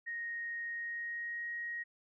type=tone with pitch glide; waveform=sine; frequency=1867 to 1884.3 Hz; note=A#6 to A#6; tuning=+2 to +18 cents; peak=-37 dBFS; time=0.06-1.84 s; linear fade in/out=20 ms; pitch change=+16 cents; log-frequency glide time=0.69-1.5 s; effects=none